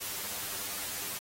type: noise with comb filter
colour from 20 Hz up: white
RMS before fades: -37 dBFS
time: 0-1.19 s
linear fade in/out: 20 ms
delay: 10 ms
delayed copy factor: +1
effects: AAC 48 kbps